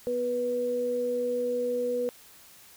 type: tone pair together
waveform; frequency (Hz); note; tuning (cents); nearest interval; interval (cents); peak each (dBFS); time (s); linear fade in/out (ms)
sine; 246.9 / 489.5; B3 / B4; 0 / -15; octave; 1185; -36 / -26; 0.07-2.09; 0
effects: white hiss -53 dBFS RMS until 2.76 s